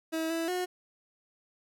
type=tone with pitch steps; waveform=30% pulse; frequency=322.2 / 329.6 / 362.5 Hz; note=E4 / E4 / F#4; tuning=-39 / 0 / -35 cents; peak=-27 dBFS; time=0.12-0.66 s; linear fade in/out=20 ms; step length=180 ms; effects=none